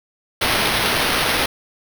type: noise with sample-and-hold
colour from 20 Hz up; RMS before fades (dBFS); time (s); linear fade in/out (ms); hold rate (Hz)
blue; -19; 0.41-1.46; 5; 7350
effects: none